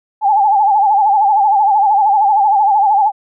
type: tone with vibrato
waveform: sine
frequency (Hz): 823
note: G#5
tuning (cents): -16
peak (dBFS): -8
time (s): 0.21-3.12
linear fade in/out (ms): 50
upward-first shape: sine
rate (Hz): 13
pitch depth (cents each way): 100
effects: none